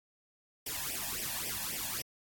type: noise with flanger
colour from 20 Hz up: white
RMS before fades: -37 dBFS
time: 0.66-2.02 s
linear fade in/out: 5 ms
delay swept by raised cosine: 0.36 to 1.2 ms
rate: 3.7 Hz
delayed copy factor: +1
effects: AAC 64 kbps